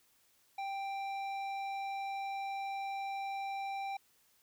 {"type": "tone with low-pass filter", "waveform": "square", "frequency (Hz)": 786, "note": "G5", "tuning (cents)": 4, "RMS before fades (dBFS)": -39, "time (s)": [0.58, 3.97], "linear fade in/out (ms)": 5, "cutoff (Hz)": 3200, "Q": 0.83, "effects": ["white hiss -70 dBFS RMS until 4.42 s"]}